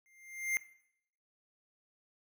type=tone with exponential growth; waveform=square; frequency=2100 Hz; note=C7; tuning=6 cents sharp; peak=-28 dBFS; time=0.06-0.57 s; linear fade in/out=0 ms; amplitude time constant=110 ms; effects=noise-tail reverb RT60 0.7 s tail -18 dB re dry